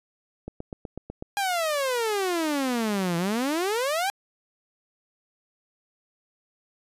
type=click train; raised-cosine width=2 ms; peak=-21 dBFS; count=7; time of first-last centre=0.48-1.224 s; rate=8.06 Hz
type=exponential two-way sweep; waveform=sawtooth; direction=down then up; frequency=820 to 165.8 to 820 Hz; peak=-20 dBFS; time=1.37-4.1 s; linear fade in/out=0 ms; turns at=3.17 s
effects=resampled to 32000 Hz